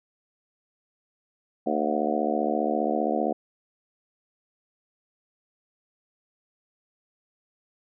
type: harmonic tone with a mistuned harmonic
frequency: 75.2 Hz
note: D2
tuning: 42 cents sharp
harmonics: 3 / 4 / 5 / 6 / 7 / 8 / 9 / 10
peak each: -30 / -30 / -32 / -33 / -31 / -33 / -31 / -30 dBFS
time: 1.66-3.33 s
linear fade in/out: 10 ms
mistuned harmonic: 10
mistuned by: -45 cents
effects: none